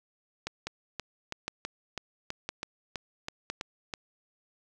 two click trains, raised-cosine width 0.2 ms, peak -16 / -17 dBFS, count 4 / 11, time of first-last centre 0.47-3.5 / 0.67-3.938 s, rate 0.99 / 3.06 Hz, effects none

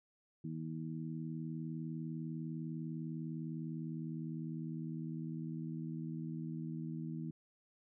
harmonic tone, 79.9 Hz, D#2, 47 cents sharp, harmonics 2 / 3 / 4, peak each -41 / -45 / -47 dBFS, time 0.44-7.31 s, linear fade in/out 5 ms, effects none

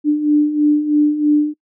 sine beating tone pair, 295.2 / 298.3 Hz, D4 / D4, +9 / +27 cents, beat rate 3.1 Hz, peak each -18 / -12 dBFS, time 0.04-1.54 s, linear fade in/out 50 ms, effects noise-tail reverb RT60 0.1 s tail -25 dB re dry

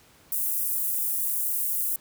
pink high-pass noise, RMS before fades -27 dBFS, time 0.32-1.96 s, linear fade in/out 2 ms, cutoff 11000 Hz, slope 24 dB/octave, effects pink hiss -56 dBFS RMS until 2 s + high-pass 60 Hz 12 dB/octave

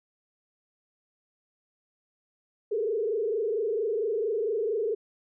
sine tone with frequency modulation, 435.5 Hz, A4, 18 cents flat, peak -25 dBFS, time 2.71-4.95 s, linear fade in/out 10 ms, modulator 24.4 Hz, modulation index 1.5, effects none

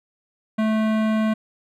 sine tone with hard clipping, 218.2 Hz, A3, 14 cents flat, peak -20 dBFS, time 0.58-1.34 s, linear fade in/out 10 ms, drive 18 dB, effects none

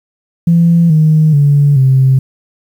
sine tone with pitch steps, 168.9 / 155.78 / 143.68 / 132.52 Hz, E3 / D#3 / D3 / C3, +42 / +2 / -38 / +22 cents, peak -4 dBFS, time 0.47-2.19 s, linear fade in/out 5 ms, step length 430 ms, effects tanh soft clip ceiling 0 dBFS + 7-bit

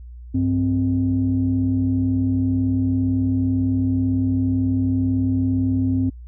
sine tone pair together, 98 / 261.6 Hz, G2 / C4, 0 / 0 cents, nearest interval octave + perfect fourth, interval 1700 cents, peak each -20 / -18 dBFS, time 0.34-6.1 s, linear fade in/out 10 ms, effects tanh soft clip ceiling -10 dBFS + added 60 Hz sine -35 dBFS peak until 6.27 s

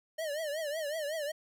square tone with vibrato, 610 Hz, D#5, 34 cents flat, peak -34 dBFS, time 0.18-1.32 s, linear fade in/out 10 ms, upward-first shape triangle, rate 5.4 Hz, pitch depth 150 cents each way, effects none

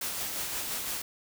white noise with tremolo, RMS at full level -33 dBFS, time 0.01-1.02 s, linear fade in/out 5 ms, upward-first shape sine, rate 5.8 Hz, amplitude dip 30%, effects none

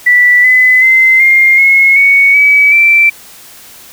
sine tone with pitch steps, 1966 / 2015 / 2066 / 2118 / 2171 / 2226 / 2282 / 2339 Hz, B6 / B6 / C7 / C7 / C#7 / C#7 / C#7 / D7, -8 / +34 / -22 / +21 / -37 / +7 / +50 / -8 cents, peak -3 dBFS, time 0.06-3.1 s, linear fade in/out 10 ms, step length 380 ms, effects white hiss -35 dBFS RMS until 3.92 s

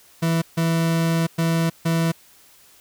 40% pulse tone bursts at uneven times, 164.9 Hz, E3, 1 cent sharp, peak -17 dBFS, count 4, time 0.22-0.42 / 0.57-1.27 / 1.38-1.7 / 1.85-2.12 s, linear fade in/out 10 ms, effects white hiss -52 dBFS RMS until 2.8 s

